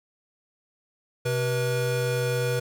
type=tone pair together; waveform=square; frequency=127.8 / 484.5 Hz; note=C3 / B4; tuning=-40 / -33 cents; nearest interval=octave + major seventh; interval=2307 cents; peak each=-27 dBFS; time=1.25-2.6 s; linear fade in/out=10 ms; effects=none